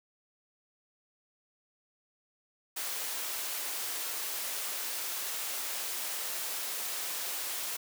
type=high-pass noise; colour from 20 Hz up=white; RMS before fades=-36 dBFS; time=2.76-7.77 s; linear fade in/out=10 ms; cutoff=420 Hz; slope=12 dB/octave; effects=none